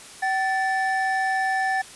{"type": "tone pair together", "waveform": "triangle", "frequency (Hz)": [763.9, 1760], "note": ["G5", "A6"], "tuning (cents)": [-45, 0], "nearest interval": "octave + major second", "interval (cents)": 1445, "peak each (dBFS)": [-21, -23], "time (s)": [0.22, 1.82], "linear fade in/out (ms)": 10, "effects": ["white hiss -43 dBFS RMS until 1.95 s", "resampled to 24000 Hz"]}